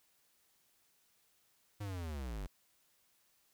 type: linear sweep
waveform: square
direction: down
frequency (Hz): 105.6 to 43.65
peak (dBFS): -40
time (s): 1.8-2.47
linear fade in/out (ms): 10
effects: white hiss -73 dBFS RMS until 3.53 s